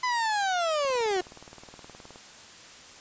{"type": "linear sweep", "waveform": "30% pulse", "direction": "down", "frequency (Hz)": [1017, 354], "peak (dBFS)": -22, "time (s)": [0.03, 1.21], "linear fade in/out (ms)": 5}
{"type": "click train", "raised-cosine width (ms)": 1, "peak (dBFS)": -32, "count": 26, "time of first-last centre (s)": [0.85, 2.159], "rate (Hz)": 19.1}
{"effects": ["white hiss -48 dBFS RMS until 3 s", "resampled to 16000 Hz"]}